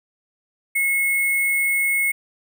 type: tone with sample-and-hold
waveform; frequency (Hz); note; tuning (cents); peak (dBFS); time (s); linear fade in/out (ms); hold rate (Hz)
sine; 2176; C#7; -33; -17; 0.75-2.12; 10; 11025
effects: none